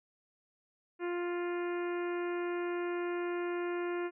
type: harmonic tone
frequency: 350.2 Hz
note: F4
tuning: 5 cents sharp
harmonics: 1 / 2 / 3 / 4 / 5 / 6 / 7 / 8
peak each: -33 / -45 / -45 / -46 / -48 / -51 / -51 / -57 dBFS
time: 0.99-4.11 s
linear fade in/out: 50 ms
effects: none